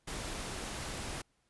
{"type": "noise", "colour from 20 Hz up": "pink", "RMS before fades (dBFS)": -40, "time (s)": [0.07, 1.22], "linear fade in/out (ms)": 10, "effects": ["pink hiss -75 dBFS RMS until 1.49 s", "resampled to 24000 Hz"]}